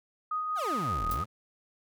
sine tone with tremolo, 1246 Hz, D#6, 2 cents sharp, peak -28 dBFS, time 0.31-1.24 s, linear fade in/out 5 ms, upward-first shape sine, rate 5.4 Hz, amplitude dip 30%
30% pulse exponential two-way sweep, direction down then up, 880 to 34.65 to 120.2 Hz, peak -30 dBFS, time 0.55-1.26 s, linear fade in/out 50 ms, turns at 1.08 s
blue noise with exponential decay, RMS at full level -35 dBFS, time 1.11-1.22 s, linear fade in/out 2 ms, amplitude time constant 23 ms
effects none

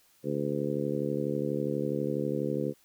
harmonic tone, 72.2 Hz, D2, 29 cents flat, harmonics 2 / 3 / 4 / 5 / 6 / 7, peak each -35 / -35 / -35 / -35 / -35 / -35 dBFS, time 0.23-2.74 s, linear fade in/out 50 ms, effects white hiss -64 dBFS RMS until 2.84 s

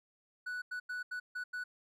triangle tone bursts at uneven times, 1480 Hz, F#6, in tune, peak -35 dBFS, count 6, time 0.46-0.62 / 0.71-0.8 / 0.89-1.03 / 1.11-1.2 / 1.35-1.44 / 1.53-1.64 s, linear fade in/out 10 ms, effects none

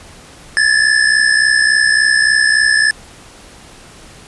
square tone pair together, 1701.5 / 1765 Hz, G#6 / A6, +41 / +5 cents, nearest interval minor second, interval 64 cents, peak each -13 dBFS, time 0.57-2.91 s, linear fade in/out 0 ms, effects pink hiss -39 dBFS RMS until 4.27 s + resampled to 24000 Hz

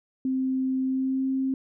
sine tone with pitch glide, 261.6 to 265.3 Hz, C4 to C4, 0 to +24 cents, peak -23 dBFS, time 0.25-1.54 s, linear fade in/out 2 ms, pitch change +24 cents, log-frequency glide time 0.83-1.26 s, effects none

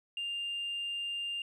triangle tone with tanh clipping, 2800 Hz, F7, 4 cents sharp, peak -34 dBFS, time 0.17-1.42 s, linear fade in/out 2 ms, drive 5 dB, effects none

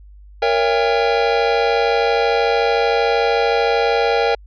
square chord, A# diminished seventh, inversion none, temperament just, 466.2 / 559.4 / 671.3 / 805.5 Hz, A#4 / C#5 / E5 / G5, 0 / +16 / +31 / +47 cents, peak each -18 / -23 / -24 / -20 dBFS, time 0.42-4.35 s, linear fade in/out 5 ms, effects added 50 Hz sine -39 dBFS peak until 4.46 s + resampled to 11025 Hz

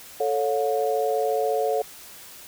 sine chord, A augmented, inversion none, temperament equal with one note detuned, 440 / 554.4 / 716.8 Hz, A4 / C#5 / E#5, 0 / 0 / +45 cents, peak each -24 / -26 / -26 dBFS, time 0.2-1.82 s, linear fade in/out 5 ms, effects white hiss -44 dBFS RMS until 2.47 s

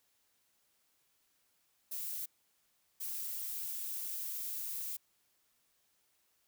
violet noise bursts at uneven times, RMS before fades -40 dBFS, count 2, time 1.91-2.26 / 3-4.97 s, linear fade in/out 10 ms, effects white hiss -75 dBFS RMS until 6.47 s

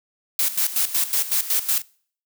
blue noise with tremolo, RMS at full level -20 dBFS, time 0.39-1.82 s, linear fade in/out 2 ms, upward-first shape square, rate 5.4 Hz, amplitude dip 75%, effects noise-tail reverb RT60 0.5 s tail -24 dB re dry

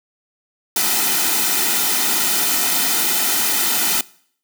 white noise with comb filter, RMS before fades -18 dBFS, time 0.76-4.01 s, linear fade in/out 2 ms, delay 1.8 ms, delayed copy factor -0.65, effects noise-tail reverb RT60 0.6 s tail -22 dB re dry + high-pass 200 Hz 12 dB/octave

